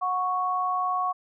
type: tone pair together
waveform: sine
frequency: 731.3 / 1108.7 Hz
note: F#5 / C#6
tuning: -20 / 0 cents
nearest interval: perfect fifth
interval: 720 cents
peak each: -28 / -25 dBFS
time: 0.01-1.13 s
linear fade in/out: 20 ms
effects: none